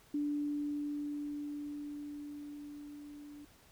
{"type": "tone with level ramp", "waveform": "sine", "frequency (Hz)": 292.4, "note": "D4", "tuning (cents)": -7, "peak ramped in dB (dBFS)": [-31, -48], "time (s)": [0.14, 3.45], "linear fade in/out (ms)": 5, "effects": ["pink hiss -63 dBFS RMS until 3.71 s"]}